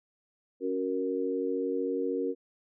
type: chord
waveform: sine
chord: F# major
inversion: second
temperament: equal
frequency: 277.2 / 370 / 466.2 Hz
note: C#4 / F#4 / A#4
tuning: 0 / 0 / 0 cents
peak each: -33 / -33 / -31 dBFS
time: 0.6-2.35 s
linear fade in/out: 50 ms
effects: none